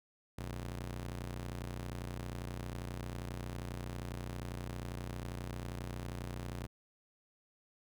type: ring-modulated tone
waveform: sawtooth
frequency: 90 Hz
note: F#2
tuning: 47 cents flat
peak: -33 dBFS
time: 0.38-6.67 s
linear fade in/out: 5 ms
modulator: 28.8 Hz
effects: none